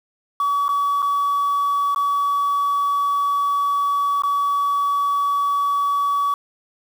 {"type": "tone with dropouts", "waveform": "sine", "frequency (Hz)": 1137, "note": "C#6", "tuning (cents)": 44, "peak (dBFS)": -15, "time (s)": [0.4, 6.34], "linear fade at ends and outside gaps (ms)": 2, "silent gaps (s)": [[0.682, 0.69], [1.021, 1.026], [1.947, 1.96], [4.221, 4.235]], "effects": ["tanh soft clip ceiling -15 dBFS", "7-bit"]}